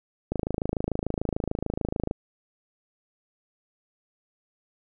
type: click train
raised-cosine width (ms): 2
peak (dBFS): -13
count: 49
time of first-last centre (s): 0.32-2.111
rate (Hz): 26.8
effects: none